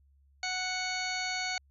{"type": "harmonic tone", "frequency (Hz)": 740, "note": "F#5", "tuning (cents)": 0, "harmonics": [1, 2, 3, 4, 5, 6, 8, 9], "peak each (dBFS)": [-38, -39, -36, -46, -45, -37, -46, -43], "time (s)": [0.43, 1.58], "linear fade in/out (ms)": 2, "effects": ["added 69 Hz sine -61 dBFS peak until 1.7 s"]}